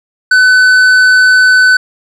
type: tone with tanh clipping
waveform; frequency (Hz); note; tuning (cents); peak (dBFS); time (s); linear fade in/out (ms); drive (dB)
sine; 1507; F#6; +31; -5; 0.31-1.77; 5; 9
effects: none